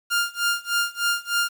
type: tone with tremolo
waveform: sawtooth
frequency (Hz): 1403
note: F6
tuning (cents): +8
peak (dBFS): -15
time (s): 0.1-1.49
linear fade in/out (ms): 20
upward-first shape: sine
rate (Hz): 3.3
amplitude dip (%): 95
effects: 8-bit